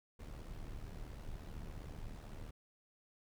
brown noise with amplitude modulation, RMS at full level -44 dBFS, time 0.19-2.51 s, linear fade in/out 10 ms, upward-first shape sine, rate 75.7 Hz, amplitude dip 65%, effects none

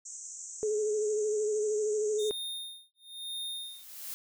pink band-pass noise, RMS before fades -44 dBFS, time 0.05-2.3 s, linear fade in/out 10 ms, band 6100 to 8000 Hz, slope 96 dB/octave
sine tone with vibrato, 424.7 Hz, G#4, 39 cents sharp, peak -27 dBFS, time 0.63-2.31 s, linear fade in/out 0 ms, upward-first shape sine, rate 13 Hz, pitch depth 38 cents each way
square tone with tremolo, 3663 Hz, A#7, 31 cents flat, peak -35 dBFS, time 2.18-3.85 s, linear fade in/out 20 ms, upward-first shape sine, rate 1 Hz, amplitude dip 100%
blue noise with exponential growth, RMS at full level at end -38 dBFS, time 3.17-4.14 s, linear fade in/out 0 ms, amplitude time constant 210 ms
effects none

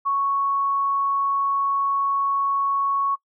sine tone, 1108.7 Hz, C#6, in tune, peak -19 dBFS, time 0.05-3.16 s, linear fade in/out 20 ms, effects noise-tail reverb RT60 0.1 s tail -23 dB re dry

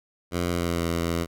10% pulse tone with pitch glide, 87.3 to 84.37 Hz, F2 to E2, 0 to +41 cents, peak -16 dBFS, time 0.31-1.27 s, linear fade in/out 50 ms, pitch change -59 cents, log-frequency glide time 0.49-0.84 s, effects none

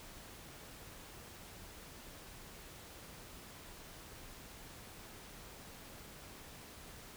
silence, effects pink hiss -53 dBFS RMS until 7.16 s

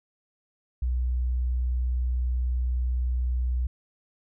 sine tone, 61.9 Hz, B1, 5 cents sharp, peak -23 dBFS, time 0.82-3.67 s, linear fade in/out 5 ms, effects none

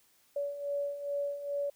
sine beating tone pair, 568 / 570.4 Hz, C#5 / C#5, +42 / +49 cents, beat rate 2.4 Hz, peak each -39 / -33 dBFS, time 0.36-1.7 s, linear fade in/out 5 ms, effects white hiss -67 dBFS RMS until 1.75 s

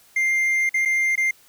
triangle tone with dropouts, 2102 Hz, C7, 7 cents sharp, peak -16 dBFS, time 0.16-1.31 s, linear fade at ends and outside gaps 5 ms, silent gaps 0.693-0.741 / 0.852-0.856 / 1.156-1.176 s, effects white hiss -54 dBFS RMS until 1.48 s

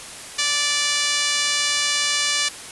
5% pulse tone with high-pass filter, 584 Hz, D5, 10 cents flat, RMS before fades -21 dBFS, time 0.38-2.49 s, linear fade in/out 10 ms, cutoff 1500 Hz, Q 0.77, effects white hiss -36 dBFS RMS until 2.71 s + resampled to 24000 Hz

